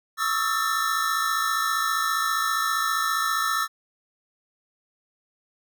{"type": "tone cluster", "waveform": "square", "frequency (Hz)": [1122, 1286, 1341, 1784], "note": ["C#6", "E6", "E6", "A6"], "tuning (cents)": [21, -43, 29, 23], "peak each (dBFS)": [-32, -27, -29, -29], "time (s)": [0.17, 3.68], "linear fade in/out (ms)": 50, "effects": []}